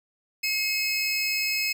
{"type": "tone pair together", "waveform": "25% pulse", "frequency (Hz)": [2152, 2563], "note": ["C7", "E7"], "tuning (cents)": [48, -49], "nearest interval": "minor third", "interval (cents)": 303, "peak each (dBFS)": [-28, -21], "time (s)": [0.43, 1.73], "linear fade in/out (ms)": 10, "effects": []}